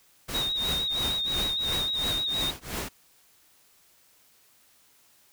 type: noise with tremolo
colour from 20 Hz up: pink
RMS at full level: -31 dBFS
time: 0.28-2.89 s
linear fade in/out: 10 ms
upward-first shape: triangle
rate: 2.9 Hz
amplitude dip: 100%
type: tone with vibrato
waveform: sine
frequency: 3742 Hz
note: A#7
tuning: 6 cents sharp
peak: -26 dBFS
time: 0.34-2.51 s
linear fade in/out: 10 ms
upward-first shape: square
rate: 6.5 Hz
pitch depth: 30 cents each way
effects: white hiss -61 dBFS RMS until 5.32 s